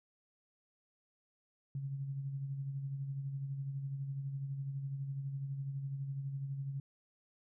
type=tone with tremolo; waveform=sine; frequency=137.6 Hz; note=C#3; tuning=12 cents flat; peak=-35 dBFS; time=1.75-6.8 s; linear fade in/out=2 ms; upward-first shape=sine; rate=12 Hz; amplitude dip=45%; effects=none